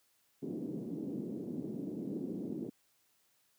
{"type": "band-pass noise", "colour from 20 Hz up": "pink", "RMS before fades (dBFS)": -40, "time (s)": [0.42, 2.7], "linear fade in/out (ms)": 10, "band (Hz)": [200, 340], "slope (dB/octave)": 24, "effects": ["white hiss -73 dBFS RMS until 3.58 s", "high-pass 60 Hz 12 dB/octave"]}